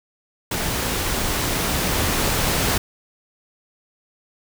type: noise with level ramp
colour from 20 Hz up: pink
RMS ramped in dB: -24 to -20 dBFS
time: 0.51-2.78 s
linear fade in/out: 5 ms
effects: none